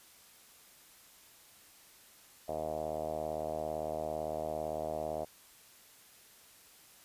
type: tone with low-pass filter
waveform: 5% pulse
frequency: 77.78 Hz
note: D#2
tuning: in tune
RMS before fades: -37 dBFS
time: 2.48-5.25 s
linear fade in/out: 10 ms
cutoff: 650 Hz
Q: 6
effects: white hiss -59 dBFS RMS until 7.04 s + resampled to 32000 Hz